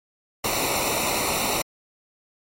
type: noise with comb filter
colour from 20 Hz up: pink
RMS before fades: -24 dBFS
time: 0.44-1.62 s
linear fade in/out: 5 ms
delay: 0.61 ms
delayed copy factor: -0.85
effects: MP3 64 kbps